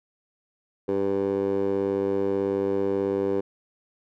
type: tone with band-pass filter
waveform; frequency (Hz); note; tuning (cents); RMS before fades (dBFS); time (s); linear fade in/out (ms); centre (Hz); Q
15% pulse; 98.3; G2; +5; -25; 0.88-3.41; 10; 450; 3.8
effects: none